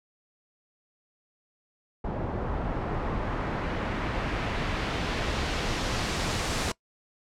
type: noise with low-pass filter sweep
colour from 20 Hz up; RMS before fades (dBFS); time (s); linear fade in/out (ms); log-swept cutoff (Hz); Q
pink; -30; 2.04-6.72; 5; 800 to 7800; 0.83
effects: noise-tail reverb RT60 0.1 s tail -22 dB re dry